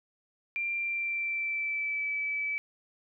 sine tone with pitch glide, 2374 to 2302 Hz, D7 to D7, +18 to -35 cents, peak -29 dBFS, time 0.56-2.58 s, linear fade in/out 0 ms, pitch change -53 cents, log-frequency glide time 0.74-2.07 s, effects none

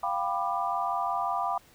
sine chord, G dominant seventh, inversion third, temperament equal with one note detuned, 698.5 / 784 / 987.8 / 1191.1 Hz, F5 / G5 / B5 / D6, 0 / 0 / 0 / +24 cents, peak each -32 dBFS, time 0.03-1.58 s, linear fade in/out 5 ms, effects pink hiss -58 dBFS RMS until 1.74 s

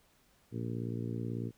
harmonic tone, 58.2 Hz, A#1, 2 cents flat, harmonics 2 / 3 / 4 / 5 / 6 / 7 / 8, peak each -37 / -43 / -41 / -44 / -46 / -47 / -50 dBFS, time 0.51-1.52 s, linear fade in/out 50 ms, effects pink hiss -68 dBFS RMS until 1.57 s

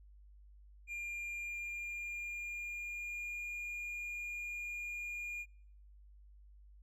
triangle tone with pitch glide, 2400 to 2422 Hz, D7 to D#7, +37 to -47 cents, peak -38 dBFS, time 0.87-5.46 s, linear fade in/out 50 ms, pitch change +16 cents, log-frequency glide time 1.41-3.42 s, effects noise-tail reverb RT60 0.7 s tail -26 dB re dry + added 50 Hz sine -56 dBFS peak until 6.82 s

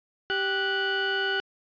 30% pulse tone pair together, 391.1 / 1476.6 Hz, G4 / F#6, -4 / -4 cents, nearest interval octave + major seventh, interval 2300 cents, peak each -27 / -23 dBFS, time 0.3-1.4 s, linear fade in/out 0 ms, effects resampled to 11025 Hz

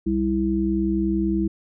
harmonic tone, 65.41 Hz, C2, in tune, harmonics 1 / 3 / 5, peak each -28 / -23 / -22 dBFS, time 0.06-1.48 s, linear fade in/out 10 ms, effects none

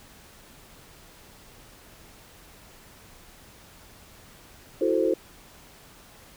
sine chord, F# half-diminished seventh, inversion third, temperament equal, 329.6 / 370 / 440 / 523.3 Hz, E4 / F#4 / A4 / C5, 0 / 0 / 0 / 0 cents, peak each -26 dBFS, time 4.81-5.14 s, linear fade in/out 5 ms, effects pink hiss -51 dBFS RMS until 6.36 s

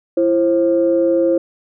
sine tone pair together, 336 / 531 Hz, E4 / C5, +33 / +25 cents, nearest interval minor sixth, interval 792 cents, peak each -14 dBFS, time 0.17-1.38 s, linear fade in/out 5 ms, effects tanh soft clip ceiling -4 dBFS

